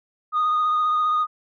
sine tone with vibrato, 1236 Hz, D#6, 12 cents flat, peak -16 dBFS, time 0.32-1.27 s, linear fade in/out 50 ms, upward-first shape triangle, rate 15 Hz, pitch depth 24 cents each way, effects tanh soft clip ceiling -16 dBFS

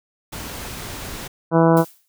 pink noise, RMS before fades -32 dBFS, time 0.32-1.28 s, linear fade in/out 10 ms
harmonic tone, 164.81 Hz, E3, in tune, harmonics 1 / 2 / 3 / 4 / 5 / 6 / 7 / 8 / 9, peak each -16 / -17 / -18 / -20 / -24 / -22 / -30 / -30 / -31 dBFS, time 1.51-1.85 s, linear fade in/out 50 ms
blue noise with exponential decay, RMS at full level -30 dBFS, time 1.77-2.08 s, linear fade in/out 0 ms, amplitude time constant 67 ms
effects none

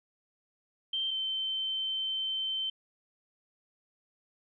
sine tone pair in turn, 3136 / 3095 Hz, G7 / G7, 0 / -23 cents, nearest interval unison, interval 23 cents, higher first, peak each -29 / -30 dBFS, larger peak first, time 0.93-1.11 / 1.11-2.7 s, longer second, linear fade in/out 5 ms, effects none

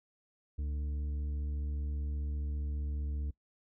harmonic tone with a mistuned harmonic, 75 Hz, D2, 37 cents sharp, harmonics 1 / 2 / 3 / 4 / 6, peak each -33 / -51 / -52 / -53 / -59 dBFS, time 0.58-3.31 s, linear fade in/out 10 ms, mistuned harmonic 1, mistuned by -110 cents, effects noise-tail reverb RT60 0.1 s tail -21 dB re dry

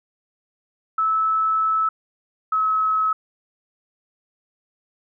sine tone pair in turn, 1305 / 1287 Hz, E6 / E6, -18 / -42 cents, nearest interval unison, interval 24 cents, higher first, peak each -17 dBFS, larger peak neither, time 0.98-1.89 / 2.52-3.13 s, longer first, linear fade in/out 5 ms, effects none

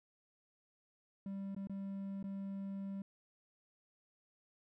triangle tone with dropouts, 196 Hz, G3, in tune, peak -38 dBFS, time 1.26-3.02 s, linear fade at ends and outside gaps 2 ms, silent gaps 1.548-1.564 / 1.672-1.696 / 2.228-2.24 s, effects none

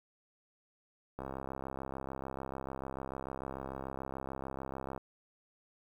click train, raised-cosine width 1 ms, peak -26 dBFS, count 254, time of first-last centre 1.19-4.977 s, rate 66.8 Hz, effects 10-bit

